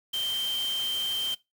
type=tone in noise; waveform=sine; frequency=3136 Hz; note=G7; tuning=in tune; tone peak=-27 dBFS; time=0.13-1.35 s; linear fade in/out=10 ms; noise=white; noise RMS=-39 dBFS; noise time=0.13-1.35 s; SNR=+9 dB; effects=noise-tail reverb RT60 0.2 s tail -20 dB re dry